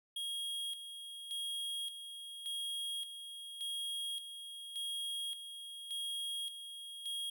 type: tone with tremolo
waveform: square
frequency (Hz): 3274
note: G#7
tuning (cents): -25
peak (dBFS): -38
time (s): 0.16-7.3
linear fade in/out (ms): 5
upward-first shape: square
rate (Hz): 0.87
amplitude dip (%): 60
effects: none